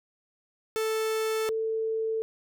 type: tone pair in turn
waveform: 45% pulse / sine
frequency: 440 / 444.3 Hz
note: A4 / A4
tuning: 0 / +17 cents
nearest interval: unison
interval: 17 cents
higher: second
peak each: -26 dBFS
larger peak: neither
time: 0.76-1.49 / 1.49-2.22 s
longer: neither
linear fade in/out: 0 ms
effects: none